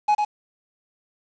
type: tone with echo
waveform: triangle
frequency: 839 Hz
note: G#5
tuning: 17 cents sharp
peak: -13 dBFS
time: 0.08-0.15 s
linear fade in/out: 10 ms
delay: 100 ms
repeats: 1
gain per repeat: -4 dB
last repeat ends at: 0.25 s
effects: resampled to 16000 Hz + 7-bit